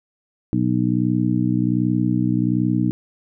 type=harmonic tone; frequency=61.3 Hz; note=B1; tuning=12 cents flat; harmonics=2 / 3 / 4 / 5; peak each=-22 / -22 / -22 / -22 dBFS; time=0.53-2.91 s; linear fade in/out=0 ms; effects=none